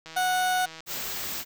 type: click train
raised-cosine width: 0.2 ms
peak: -25 dBFS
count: 121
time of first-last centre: 0.06-0.805 s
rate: 161 Hz
type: tone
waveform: 30% pulse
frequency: 736 Hz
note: F#5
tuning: 9 cents flat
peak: -20 dBFS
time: 0.16-0.66 s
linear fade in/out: 10 ms
type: band-stop noise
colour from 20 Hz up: white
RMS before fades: -33 dBFS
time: 0.86-1.45 s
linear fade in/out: 50 ms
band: 8500 to 12000 Hz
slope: 96 dB/octave
effects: none